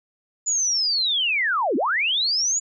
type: linear two-way sweep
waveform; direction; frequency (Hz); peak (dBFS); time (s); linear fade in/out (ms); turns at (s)
sine; down then up; 7010 to 227.9 to 7010; -19; 0.46-2.6; 20; 1.76
effects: none